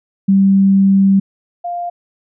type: tone pair in turn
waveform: sine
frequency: 194.9 / 699.4 Hz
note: G3 / F5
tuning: -10 / +2 cents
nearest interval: octave + minor seventh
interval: 2212 cents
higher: second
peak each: -7 / -19 dBFS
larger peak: first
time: 0.28-1.2 / 1.64-1.9 s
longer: first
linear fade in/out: 10 ms
effects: none